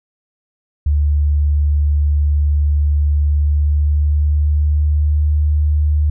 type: tone with pitch glide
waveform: sine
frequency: 73.42 to 75.01 Hz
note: D2 to D2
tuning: 0 to +37 cents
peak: -11 dBFS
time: 0.86-6.1 s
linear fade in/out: 5 ms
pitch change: +37 cents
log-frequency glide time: 3.22-5.28 s
effects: none